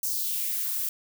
violet noise with high-pass filter sweep, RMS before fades -29 dBFS, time 0.03-0.89 s, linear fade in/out 2 ms, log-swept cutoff 6100 to 710 Hz, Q 2.1, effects none

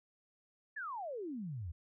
sine exponential sweep, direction down, 1795 to 75.2 Hz, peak -39 dBFS, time 0.76-1.72 s, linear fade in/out 10 ms, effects none

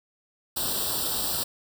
white noise with comb filter, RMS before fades -28 dBFS, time 0.56-1.44 s, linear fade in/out 10 ms, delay 0.23 ms, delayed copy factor +0.95, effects none

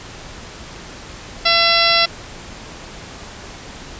harmonic tone, 675 Hz, E5, 41 cents sharp, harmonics 1 / 2 / 3 / 4 / 5 / 6 / 7 / 8, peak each -20 / -20 / -20 / -20 / -20 / -20 / -20 / -20 dBFS, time 1.45-2.06 s, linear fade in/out 10 ms, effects pink hiss -35 dBFS RMS until 3.99 s + resampled to 16000 Hz

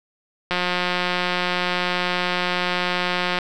click train, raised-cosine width 0.3 ms, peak -6 dBFS, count 516, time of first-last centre 0.51-3.387 s, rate 179 Hz, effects none

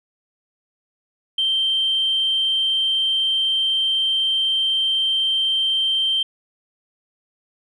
sine tone, 3136 Hz, G7, in tune, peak -16 dBFS, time 1.38-6.23 s, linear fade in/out 5 ms, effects tanh soft clip ceiling -12 dBFS

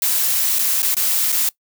blue noise with dropouts, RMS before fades -18 dBFS, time 0.02-1.49 s, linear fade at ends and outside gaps 2 ms, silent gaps 0.587-0.591 / 0.821-0.828 / 0.945-0.967 / 1.32-1.325 s, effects noise-tail reverb RT60 0.1 s tail -21 dB re dry

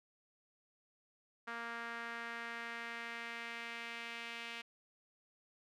sawtooth tone with band-pass filter sweep, 233 Hz, A#3, 1 cent flat, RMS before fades -45 dBFS, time 1.47-4.62 s, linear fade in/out 10 ms, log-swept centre 1500 to 2600 Hz, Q 2.2, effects none

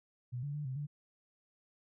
sine tone with pitch steps, 123.3 / 143.7 / 148.3 / 130.5 / 146.2 Hz, B2 / D3 / D3 / C3 / D3, -2 / -37 / +17 / -4 / -7 cents, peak -36 dBFS, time 0.32-0.87 s, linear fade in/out 20 ms, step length 110 ms, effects none

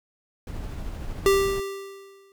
brown noise with tremolo, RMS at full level -32 dBFS, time 0.47-1.6 s, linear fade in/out 2 ms, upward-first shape triangle, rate 13 Hz, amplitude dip 30%
square tone with exponential decay, 392.7 Hz, G4, 3 cents sharp, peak -15 dBFS, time 1.26-2.32 s, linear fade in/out 1 ms, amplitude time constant 230 ms
effects none

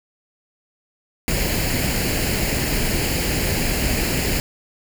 pink noise with comb filter, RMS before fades -21 dBFS, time 1.28-4.4 s, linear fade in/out 0 ms, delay 0.42 ms, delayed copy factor +0.6, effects none

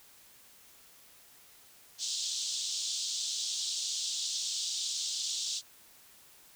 pink band-pass noise, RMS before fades -35 dBFS, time 1.98-5.62 s, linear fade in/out 50 ms, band 3400 to 7800 Hz, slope 48 dB/octave, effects white hiss -58 dBFS RMS until 6.55 s

